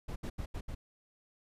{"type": "noise bursts at uneven times", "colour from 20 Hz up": "brown", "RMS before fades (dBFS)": -38, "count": 5, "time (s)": [[0.08, 0.16], [0.23, 0.3], [0.38, 0.46], [0.54, 0.61], [0.68, 0.75]], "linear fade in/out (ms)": 10, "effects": ["resampled to 32000 Hz"]}